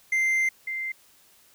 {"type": "tone pair in turn", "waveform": ["triangle", "sine"], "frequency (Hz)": [2086, 2086], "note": ["C7", "C7"], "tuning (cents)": [-6, -6], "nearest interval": "unison", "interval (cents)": 0, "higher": "neither", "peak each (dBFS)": [-19, -28], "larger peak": "first", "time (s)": [[0.12, 0.49], [0.67, 0.92]], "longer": "first", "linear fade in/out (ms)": 5, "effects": ["white hiss -58 dBFS RMS until 1.54 s"]}